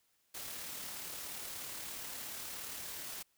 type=noise with amplitude modulation; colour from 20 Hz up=white; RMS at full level=-43 dBFS; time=0.34-3.23 s; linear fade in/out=10 ms; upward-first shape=sine; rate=37 Hz; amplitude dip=25%; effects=white hiss -75 dBFS RMS until 3.37 s